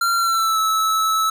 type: tone with pitch glide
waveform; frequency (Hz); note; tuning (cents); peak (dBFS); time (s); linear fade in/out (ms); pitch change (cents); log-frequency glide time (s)
square; 1375 to 1304.6; F6 to E6; -27 to -18; -17; 0.01-1.3; 5; -91; 0.16-0.59
effects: none